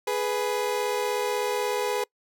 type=tone pair together; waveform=30% pulse; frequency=417.5 / 493.9 Hz; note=G#4 / B4; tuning=+9 / 0 cents; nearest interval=minor third; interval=291 cents; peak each=-25 dBFS; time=0.07-2.04 s; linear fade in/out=5 ms; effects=noise-tail reverb RT60 0.1 s tail -25 dB re dry